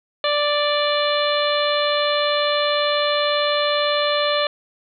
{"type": "harmonic tone", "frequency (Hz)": 587.3, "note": "D5", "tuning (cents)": 0, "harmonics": [1, 2, 3, 4, 5, 6, 7], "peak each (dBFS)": [-20, -24, -28, -30, -28, -26, -28], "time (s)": [0.24, 4.47], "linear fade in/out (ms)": 2, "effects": []}